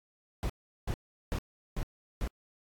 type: noise bursts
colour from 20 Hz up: brown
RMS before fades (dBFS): -32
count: 5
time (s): 0.43-2.275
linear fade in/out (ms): 0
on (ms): 65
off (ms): 380
effects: AAC 64 kbps